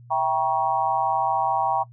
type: chord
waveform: sine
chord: E diminished seventh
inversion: none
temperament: equal with one note detuned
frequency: 659.3 / 784 / 949.7 / 1108.7 Hz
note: E5 / G5 / Bb5 / Db6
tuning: 0 / 0 / +32 / 0 cents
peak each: -29 / -23 / -23 / -28 dBFS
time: 0.1-1.84 s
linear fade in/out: 20 ms
effects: noise-tail reverb RT60 0.1 s tail -22 dB re dry + added 120 Hz sine -44 dBFS peak until 1.92 s